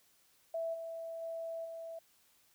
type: tone with level steps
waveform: sine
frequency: 659.3 Hz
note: E5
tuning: in tune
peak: -34 / -40 / -38 / -42 dBFS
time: 0.54-1.99 s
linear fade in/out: 5 ms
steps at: 0.73 / 1.21 / 1.64 s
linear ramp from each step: 20 ms
effects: white hiss -69 dBFS RMS until 2.54 s